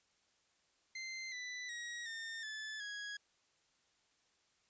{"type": "tone with pitch steps", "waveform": "sawtooth", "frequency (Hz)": [2079, 1987.4, 1899.9, 1816.2, 1736.1, 1659.7], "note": ["C7", "B6", "A#6", "A#6", "A6", "G#6"], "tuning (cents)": [-12, 10, 32, -46, -24, -2], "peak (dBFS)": -39, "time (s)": [0.95, 3.17], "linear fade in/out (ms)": 5, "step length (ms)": 370, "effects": ["white hiss -75 dBFS RMS until 4.69 s", "resampled to 16000 Hz"]}